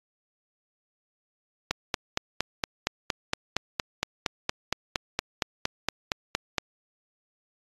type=click train; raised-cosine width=0.2 ms; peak=-7 dBFS; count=22; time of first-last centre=1.71-6.582 s; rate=4.31 Hz; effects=AAC 32 kbps